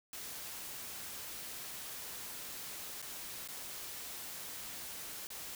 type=noise with dropouts; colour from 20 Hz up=white; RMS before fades=-45 dBFS; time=0.13-5.55 s; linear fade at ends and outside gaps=1 ms; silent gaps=3.018-3.025 / 3.476-3.486 / 5.27-5.303 s; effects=none